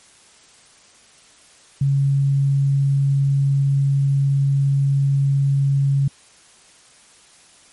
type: tone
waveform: sine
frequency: 138.59 Hz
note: C#3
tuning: in tune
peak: -14 dBFS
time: 1.81-6.08 s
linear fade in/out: 5 ms
effects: white hiss -50 dBFS RMS until 7.72 s + MP3 48 kbps